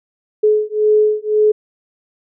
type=beating tone pair; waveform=sine; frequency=425 / 426.9 Hz; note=G#4 / G#4; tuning=+40 / +48 cents; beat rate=1.9 Hz; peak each=-14 dBFS; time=0.43-1.52 s; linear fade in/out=10 ms; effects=none